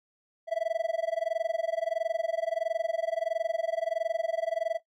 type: tone with amplitude modulation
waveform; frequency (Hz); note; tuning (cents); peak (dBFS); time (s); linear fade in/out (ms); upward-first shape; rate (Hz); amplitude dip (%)
triangle; 659.3; E5; 0; -21; 0.47-4.8; 50; sine; 21.5; 100
effects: noise-tail reverb RT60 0.1 s tail -17 dB re dry